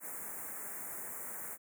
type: band-stop noise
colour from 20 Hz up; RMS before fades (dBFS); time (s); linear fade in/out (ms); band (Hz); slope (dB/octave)
white; -43; 0-1.58; 50; 2100 to 7300; 48
effects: high-pass 150 Hz 12 dB/octave